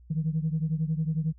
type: beating tone pair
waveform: sine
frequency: 155 / 166 Hz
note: D#3 / E3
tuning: -6 / +12 cents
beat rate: 11 Hz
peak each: -26 / -29 dBFS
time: 0.1-1.33 s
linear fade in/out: 10 ms
effects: tanh soft clip ceiling -19 dBFS + added 60 Hz sine -50 dBFS peak until 1.38 s